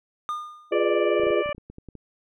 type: tone with exponential decay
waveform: triangle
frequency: 1215 Hz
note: D#6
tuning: 42 cents flat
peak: -22 dBFS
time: 0.29-0.85 s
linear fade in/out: 0 ms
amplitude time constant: 120 ms
type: chord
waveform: sine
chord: F half-diminished seventh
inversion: none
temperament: equal with one note detuned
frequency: 349.2 / 415.3 / 493.9 / 606.6 Hz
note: F4 / Ab4 / Cb5 / Eb5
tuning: 0 / 0 / 0 / -44 cents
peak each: -25 / -24 / -27 / -27 dBFS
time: 0.71-1.43 s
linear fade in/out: 20 ms
type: harmonic tone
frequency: 587 Hz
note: D5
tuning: 1 cent flat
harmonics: 1 / 2 / 3 / 4 / 5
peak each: -27 / -32 / -38 / -34 / -40 dBFS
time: 0.72-1.53 s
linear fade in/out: 5 ms
type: clicks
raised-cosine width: 3 ms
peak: -28 dBFS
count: 12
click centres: 1.198 / 1.235 / 1.268 / 1.305 / 1.46 / 1.492 / 1.548 / 1.581 / 1.7 / 1.784 / 1.887 / 1.953 s
effects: none